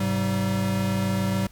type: tone cluster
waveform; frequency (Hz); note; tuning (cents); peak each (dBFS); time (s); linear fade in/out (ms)
square; 103.9 / 131.1 / 191.7; G#2 / C3 / G3; +1 / +4 / -38; -28 / -33 / -25; 0-1.47; 5
effects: added 50 Hz sine -48 dBFS peak until 1.51 s + pink hiss -55 dBFS RMS until 1.51 s